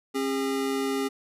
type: tone pair together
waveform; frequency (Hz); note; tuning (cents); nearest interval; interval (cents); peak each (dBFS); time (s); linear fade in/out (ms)
square; 270.7 / 405.6; C#4 / G#4; -41 / -41; perfect fifth; 700; -29 / -29; 0.14-1.09; 20
effects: resampled to 32000 Hz